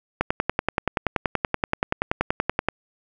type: click train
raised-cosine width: 0.5 ms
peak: -5 dBFS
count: 27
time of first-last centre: 0.21-2.686 s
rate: 10.5 Hz
effects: none